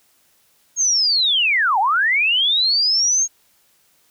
sine linear two-way sweep, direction down then up, 6600 to 738 to 6600 Hz, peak -14 dBFS, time 0.76-3.28 s, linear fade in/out 50 ms, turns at 1.79 s, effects white hiss -59 dBFS RMS until 4.1 s

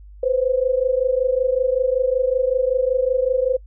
sine tone pair together, 501 / 526.3 Hz, B4 / C5, +25 / +10 cents, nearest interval minor second, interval 85 cents, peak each -19 dBFS, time 0.23-3.57 s, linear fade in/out 5 ms, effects noise-tail reverb RT60 0.1 s tail -26 dB re dry + added 50 Hz sine -39 dBFS peak until 3.66 s

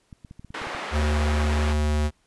clicks, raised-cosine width 5 ms, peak -29 dBFS, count 9, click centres 0.128 / 0.248 / 0.311 / 0.395 / 0.447 / 0.505 / 0.617 / 0.67 / 0.749 s
white band-pass noise, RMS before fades -33 dBFS, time 0.54-1.73 s, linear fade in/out 5 ms, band 290 to 1800 Hz, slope 12 dB/octave
square tone, 75 Hz, D2, 37 cents sharp, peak -21 dBFS, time 0.91-2.11 s, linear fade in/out 50 ms
effects pink hiss -66 dBFS RMS until 2.26 s + resampled to 24000 Hz

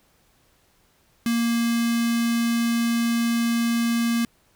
square tone with notch filter, 233.1 Hz, A#3, in tune, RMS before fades -22 dBFS, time 1.26-4.25 s, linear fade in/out 2 ms, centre 630 Hz, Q 0.61, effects pink hiss -62 dBFS RMS until 4.55 s

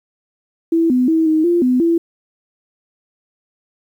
sine tone with pitch steps, 330.4 / 251.7 / 322.7 / 313.8 / 346.1 / 252.1 / 335.4 Hz, E4 / B3 / E4 / D#4 / F4 / B3 / E4, +4 / +33 / -37 / +15 / -16 / +36 / +30 cents, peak -11 dBFS, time 0.72-1.98 s, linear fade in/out 5 ms, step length 180 ms, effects 8-bit

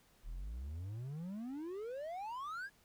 triangle exponential sweep, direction up, 36 to 1700 Hz, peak -39 dBFS, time 0.23-2.7 s, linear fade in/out 50 ms, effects pink hiss -69 dBFS RMS until 2.84 s

